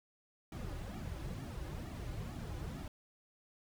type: noise with flanger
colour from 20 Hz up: brown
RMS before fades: -43 dBFS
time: 0.52-2.88 s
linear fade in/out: 2 ms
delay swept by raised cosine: 1.9 to 4.5 ms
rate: 2.2 Hz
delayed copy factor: -0.95
effects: none